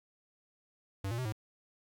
square tone with pitch steps, 97.5 / 117.2 / 127.9 / 107.7 Hz, G2 / A#2 / C3 / A2, -9 / +10 / -39 / -37 cents, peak -34 dBFS, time 1.04-1.324 s, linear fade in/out 5 ms, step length 71 ms, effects 11-bit

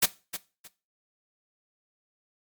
white noise with echo, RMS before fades -20 dBFS, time 0.02-0.06 s, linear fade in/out 10 ms, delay 310 ms, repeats 2, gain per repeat -13 dB, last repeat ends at 0.68 s, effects noise-tail reverb RT60 0.3 s tail -17 dB re dry + MP3 96 kbps

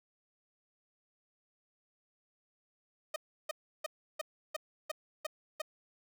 sawtooth tone bursts, 618 Hz, D#5, 12 cents flat, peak -30 dBFS, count 8, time 3.14-5.618 s, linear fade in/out 5 ms, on 21 ms, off 330 ms, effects none

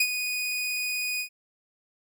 sawtooth tone with ADSR envelope, 2479 Hz, D#7, 7 cents flat, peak -15 dBFS, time 0-1.29 s, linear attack 6 ms, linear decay 59 ms, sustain -9 dB, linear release 90 ms, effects none

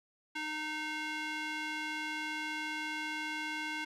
square tone with band-pass filter, 307.4 Hz, D#4, 21 cents flat, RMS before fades -38 dBFS, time 0.35-3.85 s, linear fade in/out 10 ms, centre 2200 Hz, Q 1.4, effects none

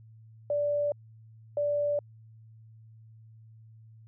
sine tone pair in turn, 583 / 583 Hz, D5 / D5, -13 / -13 cents, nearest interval unison, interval 0 cents, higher neither, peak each -25 dBFS, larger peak neither, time 0.5-0.92 / 1.57-1.99 s, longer neither, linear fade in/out 2 ms, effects added 111 Hz sine -50 dBFS peak until 4.07 s

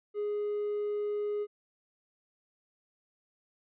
triangle tone, 415.3 Hz, G#4, in tune, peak -27 dBFS, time 0.14-1.47 s, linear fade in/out 50 ms, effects tanh soft clip ceiling -25 dBFS + resampled to 8000 Hz

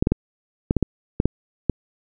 clicks, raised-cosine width 3 ms, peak -4 dBFS, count 9, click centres 0.025 / 0.071 / 0.12 / 0.709 / 0.767 / 0.827 / 1.201 / 1.256 / 1.697 s, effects none

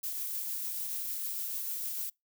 violet noise with tremolo, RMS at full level -35 dBFS, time 0.03-2.1 s, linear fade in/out 10 ms, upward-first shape triangle, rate 6.7 Hz, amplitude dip 25%, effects noise-tail reverb RT60 0.2 s tail -26 dB re dry

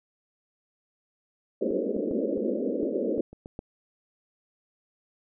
white band-pass noise, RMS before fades -28 dBFS, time 1.61-3.21 s, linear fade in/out 5 ms, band 200 to 570 Hz, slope 96 dB/octave
clicks, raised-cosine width 2 ms, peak -31 / -29 / -25 / -29 / -29 / -27 / -31 / -27 / -22 dBFS, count 9, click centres 1.71 / 1.965 / 2.112 / 2.376 / 2.831 / 3.179 / 3.33 / 3.459 / 3.591 s
effects none

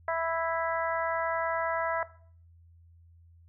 harmonic tone, 329.6 Hz, E4, in tune, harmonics 2 / 3 / 4 / 5 / 6, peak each -29 / -33 / -35 / -37 / -39 dBFS, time 0.08-2.03 s, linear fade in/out 2 ms, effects noise-tail reverb RT60 0.5 s tail -17 dB re dry + added 84 Hz sine -54 dBFS peak until 3.48 s

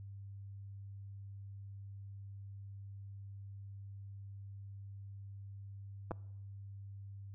clicks, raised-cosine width 1 ms, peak -25 dBFS, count 2, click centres 6.11 / 6.116 s, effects noise-tail reverb RT60 0.9 s tail -23 dB re dry + added 99 Hz sine -46 dBFS peak until 7.34 s

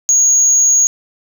sine tone, 6645 Hz, G#8, in tune, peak -6 dBFS, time 0.09-0.87 s, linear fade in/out 0 ms, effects tanh soft clip ceiling -5 dBFS + 7-bit

